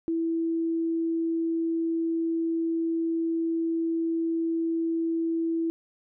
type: tone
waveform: sine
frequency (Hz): 329.6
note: E4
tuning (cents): 0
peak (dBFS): -24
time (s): 0.08-5.7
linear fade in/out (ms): 0
effects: none